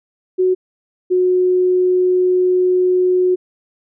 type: tone pair in turn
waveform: sine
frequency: 369.7 / 365.2 Hz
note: F#4 / F#4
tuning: -1 / -23 cents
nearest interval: unison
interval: 22 cents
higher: first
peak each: -11 dBFS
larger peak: neither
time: 0.38-0.55 / 1.1-3.36 s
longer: second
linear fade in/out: 20 ms
effects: none